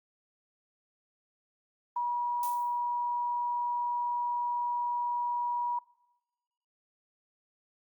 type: tone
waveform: sine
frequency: 964 Hz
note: B5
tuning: 42 cents flat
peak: -28 dBFS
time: 1.96-5.79 s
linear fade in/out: 5 ms
type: noise with exponential decay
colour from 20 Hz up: violet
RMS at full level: -36 dBFS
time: 2.43-2.79 s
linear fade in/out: 1 ms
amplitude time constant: 77 ms
effects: noise-tail reverb RT60 1.0 s tail -22 dB re dry + Opus 32 kbps